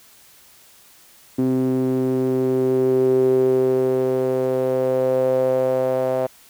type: tone with band-pass filter sweep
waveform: sawtooth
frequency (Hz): 129.5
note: C3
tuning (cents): -17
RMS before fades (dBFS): -19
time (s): 1.38-6.27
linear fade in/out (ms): 10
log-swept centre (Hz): 300 to 590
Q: 6.3
effects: white hiss -50 dBFS RMS until 6.49 s